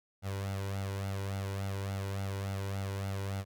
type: tone with flanger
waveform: sawtooth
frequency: 98 Hz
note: G2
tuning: in tune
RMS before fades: -36 dBFS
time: 0.22-3.45 s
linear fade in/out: 50 ms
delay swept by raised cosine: 1.4 to 2.09 ms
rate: 3.5 Hz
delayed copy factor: +0.65
effects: none